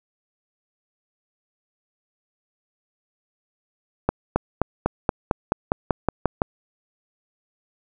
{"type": "accelerating click train", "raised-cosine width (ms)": 1, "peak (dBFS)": -4, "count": 12, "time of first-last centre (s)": [4.09, 6.418], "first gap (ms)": 270, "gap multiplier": 0.95, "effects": []}